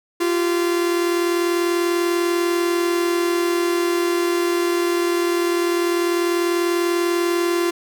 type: tone pair together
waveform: 45% pulse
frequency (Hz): 345.3 / 385.5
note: F4 / G4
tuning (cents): -20 / -29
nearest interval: major second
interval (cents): 191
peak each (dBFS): -18 / -26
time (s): 0.2-7.71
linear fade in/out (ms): 10
effects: none